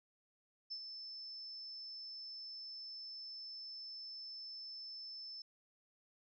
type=tone with ADSR envelope; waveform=sine; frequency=5274 Hz; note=E8; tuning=in tune; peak=-40 dBFS; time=0.7-5.42 s; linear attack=19 ms; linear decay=68 ms; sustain=-6 dB; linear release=3 ms; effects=none